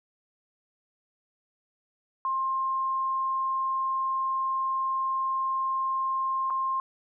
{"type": "tone with dropouts", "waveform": "sine", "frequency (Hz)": 1060, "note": "C6", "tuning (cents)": 22, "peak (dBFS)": -25, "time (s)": [2.25, 6.8], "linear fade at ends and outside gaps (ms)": 1, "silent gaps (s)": [6.501, 6.505], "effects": []}